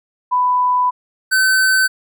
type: tone pair in turn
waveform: sine / square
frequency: 995 / 1529.1 Hz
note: B5 / G6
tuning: +13 / -43 cents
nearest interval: perfect fifth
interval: 744 cents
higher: second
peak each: -12 dBFS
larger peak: neither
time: 0.31-0.91 / 1.31-1.88 s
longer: first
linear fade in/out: 20 ms
effects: none